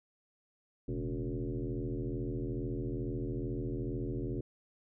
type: tone with frequency modulation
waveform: sine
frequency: 116.54 Hz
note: A#2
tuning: in tune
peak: -33 dBFS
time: 0.88-4.41 s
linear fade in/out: 5 ms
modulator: 82.3 Hz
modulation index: 3.7
effects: none